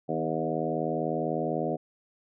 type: harmonic tone with a mistuned harmonic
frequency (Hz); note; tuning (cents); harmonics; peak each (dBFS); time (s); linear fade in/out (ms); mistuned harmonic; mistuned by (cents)
80; D#2; +49; 2 / 3 / 4 / 5 / 6 / 7 / 8 / 9; -35 / -35 / -35 / -35 / -35 / -35 / -35 / -35; 0.08-1.77; 20; 4; -22
effects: none